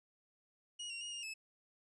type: tone with pitch steps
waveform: sawtooth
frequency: 2891 / 2758 / 2869 / 2828 / 2604 Hz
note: F#7 / F7 / F7 / F7 / E7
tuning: -41 / -22 / +46 / +21 / -22 cents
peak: -39 dBFS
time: 0.79-1.34 s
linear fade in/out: 10 ms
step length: 110 ms
effects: resampled to 22050 Hz